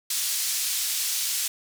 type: band-pass noise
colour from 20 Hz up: pink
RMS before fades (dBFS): -27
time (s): 0.1-1.48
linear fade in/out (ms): 5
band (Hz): 4500 to 15000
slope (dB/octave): 12
effects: none